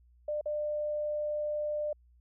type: tone with dropouts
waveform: sine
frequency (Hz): 598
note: D5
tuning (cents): +31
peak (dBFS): -30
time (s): 0.28-1.93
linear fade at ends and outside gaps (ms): 5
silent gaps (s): 0.412-0.457
effects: added 60 Hz sine -59 dBFS peak until 2.2 s